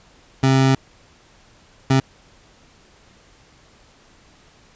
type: tone bursts at uneven times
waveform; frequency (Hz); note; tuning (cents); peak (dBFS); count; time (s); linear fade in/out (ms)
25% pulse; 133.4; C3; +34; -9; 2; 0.43-0.75 / 1.9-2; 5
effects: pink hiss -52 dBFS RMS until 4.75 s + resampled to 16000 Hz